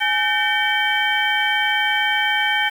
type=tone cluster; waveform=sine; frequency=838 / 1537 / 1809 / 2282 / 3114 Hz; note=G#5 / G6 / A6 / C#7 / G7; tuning=+15 / -35 / +48 / +50 / -12 cents; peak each=-23 dBFS; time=0-2.7 s; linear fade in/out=20 ms; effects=7-bit